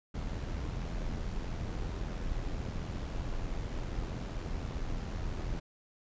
brown noise with amplitude modulation, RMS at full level -34 dBFS, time 0.14-5.6 s, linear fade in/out 10 ms, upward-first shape sine, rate 84.5 Hz, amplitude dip 45%, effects resampled to 16000 Hz

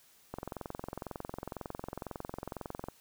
click train, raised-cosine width 1 ms, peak -24 dBFS, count 57, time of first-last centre 0.34-2.885 s, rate 22 Hz, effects white hiss -63 dBFS RMS until 3 s

